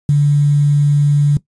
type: tone with quantisation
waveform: sine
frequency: 145.1 Hz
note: D3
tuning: 21 cents flat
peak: -8 dBFS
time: 0.09-1.37 s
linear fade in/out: 2 ms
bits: 6
effects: noise-tail reverb RT60 0.1 s tail -17 dB re dry + resampled to 22050 Hz